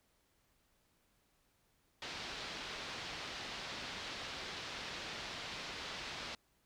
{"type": "low-pass noise", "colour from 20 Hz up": "white", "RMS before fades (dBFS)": -45, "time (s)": [2.02, 6.35], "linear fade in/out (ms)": 2, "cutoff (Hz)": 4600, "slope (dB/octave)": 24, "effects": ["pink hiss -75 dBFS RMS until 6.65 s"]}